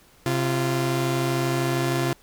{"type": "tone pair together", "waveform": "sawtooth", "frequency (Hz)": [132.8, 345.4], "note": ["C3", "F4"], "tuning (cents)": [26, -19], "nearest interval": "octave + perfect fourth", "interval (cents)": 1655, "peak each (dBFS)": [-20, -21], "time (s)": [0.26, 2.13], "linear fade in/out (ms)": 0, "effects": ["pink hiss -55 dBFS RMS until 2.22 s"]}